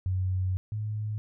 sine tone pair in turn, 93 / 106.65 Hz, F#2 / G#2, +9 / +46 cents, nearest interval major second, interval 237 cents, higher second, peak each -25 / -29 dBFS, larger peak first, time 0.06-0.57 / 0.72-1.18 s, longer first, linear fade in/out 0 ms, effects none

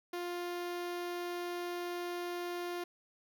sawtooth tone with notch filter, 351.2 Hz, F4, 10 cents sharp, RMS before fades -39 dBFS, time 0.13-2.84 s, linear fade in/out 5 ms, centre 7900 Hz, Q 1.5, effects none

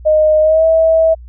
sine tone with pitch glide, 618 to 647.6 Hz, D#5 to E5, -12 to -31 cents, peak -7 dBFS, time 0.05-1.15 s, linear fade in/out 20 ms, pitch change +81 cents, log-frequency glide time 0.41-0.65 s, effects added 60 Hz sine -31 dBFS peak until 1.28 s

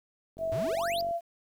click train, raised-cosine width 2 ms, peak -34 dBFS, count 36, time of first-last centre 0.37-1.11 s, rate 47.3 Hz
sine tone with pitch glide, 653 to 681.5 Hz, E5 to F5, -17 to -43 cents, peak -28 dBFS, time 0.38-1.21 s, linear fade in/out 50 ms, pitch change +74 cents, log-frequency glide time 0.72-0.84 s
square exponential sweep, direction up, 92.5 to 5020 Hz, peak -34 dBFS, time 0.52-1.01 s, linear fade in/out 0 ms
effects 10-bit

